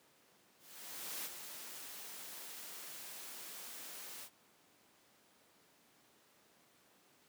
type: noise with ADSR envelope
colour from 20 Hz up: white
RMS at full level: -42 dBFS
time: 0.58-4.3 s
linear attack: 670 ms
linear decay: 36 ms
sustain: -7 dB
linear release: 67 ms
effects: pink hiss -68 dBFS RMS until 7.28 s + high-pass 200 Hz 12 dB/octave